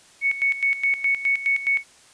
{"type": "tone with tremolo", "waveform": "sine", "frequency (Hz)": 2217, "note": "C#7", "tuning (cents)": 0, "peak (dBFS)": -17, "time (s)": [0.21, 1.84], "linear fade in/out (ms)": 50, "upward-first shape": "square", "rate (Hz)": 4.8, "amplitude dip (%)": 75, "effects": ["white hiss -52 dBFS RMS until 2.13 s", "resampled to 22050 Hz"]}